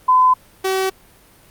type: tone pair in turn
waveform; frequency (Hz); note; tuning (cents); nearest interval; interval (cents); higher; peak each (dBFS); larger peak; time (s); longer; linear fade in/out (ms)
sine / sawtooth; 1016 / 380.6; B5 / F#4; +49 / +49; octave + perfect fourth; 1700; first; -9 / -13; first; 0.08-0.34 / 0.64-0.9; neither; 10
effects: pink hiss -49 dBFS RMS until 1.5 s + Opus 32 kbps